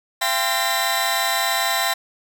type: tone cluster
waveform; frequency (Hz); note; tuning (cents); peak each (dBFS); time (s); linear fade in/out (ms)
sawtooth; 682 / 787 / 1037 / 1829 / 3961; F5 / G5 / C6 / A#6 / B7; -41 / +7 / -16 / -33 / +4; -22; 0.21-1.94; 10
effects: none